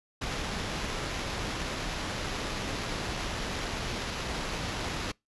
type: noise with sample-and-hold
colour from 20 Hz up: pink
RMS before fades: -34 dBFS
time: 0.21-5.12 s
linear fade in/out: 10 ms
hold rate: 8820 Hz
effects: noise-tail reverb RT60 0.2 s tail -26 dB re dry + resampled to 24000 Hz